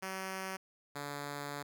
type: tone pair in turn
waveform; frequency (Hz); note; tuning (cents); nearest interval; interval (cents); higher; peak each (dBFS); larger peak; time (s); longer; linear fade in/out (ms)
5% pulse; 190 / 143.85; F#3 / D3; +46 / -36; perfect fourth; 482; first; -27 / -28; first; 0.02-0.57 / 0.95-1.63; second; 10
effects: none